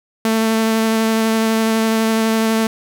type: tone with vibrato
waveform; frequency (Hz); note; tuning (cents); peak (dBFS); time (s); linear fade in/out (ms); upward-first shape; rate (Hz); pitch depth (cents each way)
sawtooth; 222.6; A3; +20; -10; 0.25-2.67; 2; sine; 12; 10
effects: none